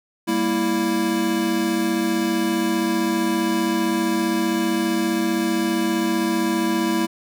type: chord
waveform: square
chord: E diminished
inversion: first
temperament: equal with one note detuned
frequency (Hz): 197.82 / 233.1 / 329.6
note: G3 / Bb3 / E4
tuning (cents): +16 / 0 / 0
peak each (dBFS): -27 / -25 / -22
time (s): 0.27-7.07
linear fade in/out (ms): 20
effects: none